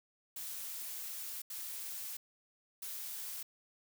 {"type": "noise bursts at uneven times", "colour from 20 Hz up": "blue", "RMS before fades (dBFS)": -43, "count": 3, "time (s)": [[0.36, 1.42], [1.5, 2.17], [2.82, 3.43]], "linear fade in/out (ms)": 5, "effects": []}